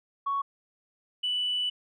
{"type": "tone pair in turn", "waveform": "sine", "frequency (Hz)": [1113, 2971], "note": ["C#6", "F#7"], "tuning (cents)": [7, 6], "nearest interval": "octave + perfect fourth", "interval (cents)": 1699, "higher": "second", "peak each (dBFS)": -25, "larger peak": "neither", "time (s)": [[0.26, 0.42], [1.23, 1.7]], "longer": "second", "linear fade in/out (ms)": 10, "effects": ["tanh soft clip ceiling -21 dBFS"]}